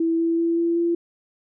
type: tone with pitch steps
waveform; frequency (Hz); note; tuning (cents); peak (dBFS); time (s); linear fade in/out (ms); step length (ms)
sine; 329.6 / 332.3 / 335 / 337.7 / 340.4; E4 / E4 / E4 / E4 / F4; 0 / +14 / +28 / +42 / -44; -18; 0-0.95; 5; 190
effects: none